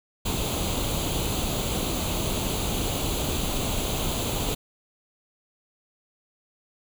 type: noise with comb filter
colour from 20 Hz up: pink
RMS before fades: -27 dBFS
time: 0.25-4.55 s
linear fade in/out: 10 ms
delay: 0.28 ms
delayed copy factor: +0.7
effects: none